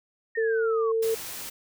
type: exponential sweep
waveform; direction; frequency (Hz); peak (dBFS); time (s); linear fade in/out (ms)
sine; down; 1867 to 1078; -31; 0.35-0.92; 5
type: tone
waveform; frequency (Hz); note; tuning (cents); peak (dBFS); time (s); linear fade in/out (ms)
sine; 450; A4; +39; -22; 0.37-1.15; 10
type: noise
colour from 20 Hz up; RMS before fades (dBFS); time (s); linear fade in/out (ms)
white; -37; 1.02-1.5; 10
effects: none